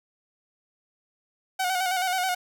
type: tone with vibrato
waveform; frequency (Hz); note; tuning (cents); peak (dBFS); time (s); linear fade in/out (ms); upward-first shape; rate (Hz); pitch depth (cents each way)
sawtooth; 740; F#5; 0; -20; 1.59-2.35; 10; square; 9.3; 44
effects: none